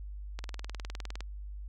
click train, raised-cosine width 0.2 ms, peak -23 dBFS, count 17, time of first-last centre 0.39-1.206 s, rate 19.6 Hz, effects added 50 Hz sine -39 dBFS peak until 1.68 s

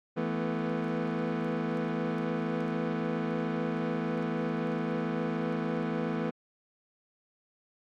25% pulse chord, E suspended fourth, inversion none, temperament equal with one note detuned, 165.86 / 220 / 246.9 Hz, E3 / A3 / B3, +11 / 0 / 0 cents, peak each -30 dBFS, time 0.16-6.31 s, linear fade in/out 20 ms, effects low-pass 2000 Hz 12 dB/octave + AAC 64 kbps

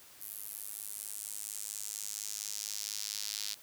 sawtooth tone with high-pass filter sweep, 104.3 Hz, G#2, 8 cents sharp, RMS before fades -41 dBFS, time 0.2-3.55 s, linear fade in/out 20 ms, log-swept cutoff 12000 to 4500 Hz, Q 1.9, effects white hiss -56 dBFS RMS until 3.62 s + high-pass 60 Hz 12 dB/octave

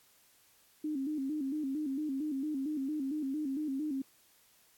sine tone with vibrato, 286.5 Hz, D4, 43 cents flat, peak -32 dBFS, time 0.84-4.02 s, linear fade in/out 5 ms, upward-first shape square, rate 4.4 Hz, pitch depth 110 cents each way, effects white hiss -65 dBFS RMS until 4.77 s + AAC 64 kbps

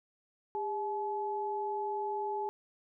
sine tone pair together, 404.6 / 856 Hz, G#4 / A5, -45 / -48 cents, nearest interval octave + minor second, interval 1297 cents, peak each -36 / -34 dBFS, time 0.55-2.49 s, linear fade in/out 0 ms, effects none

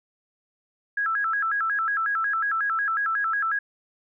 sine tone with vibrato, 1480 Hz, F#6, in tune, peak -22 dBFS, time 0.97-3.59 s, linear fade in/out 5 ms, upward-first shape square, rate 5.5 Hz, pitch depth 190 cents each way, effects none

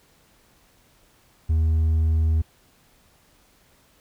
sine tone with hard clipping, 79.8 Hz, D#2, 44 cents sharp, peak -18 dBFS, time 1.49-2.42 s, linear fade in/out 10 ms, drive 2 dB, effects pink hiss -59 dBFS RMS until 4 s

